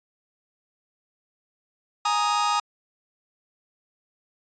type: chord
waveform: 45% pulse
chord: Ab suspended second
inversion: none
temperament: just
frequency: 830.6 / 934.4 / 1245.9 Hz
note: Ab5 / Bb5 / Eb6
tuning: 0 / +4 / +2 cents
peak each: -26 / -27 / -24 dBFS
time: 2.05-2.6 s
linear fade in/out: 5 ms
effects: resampled to 16000 Hz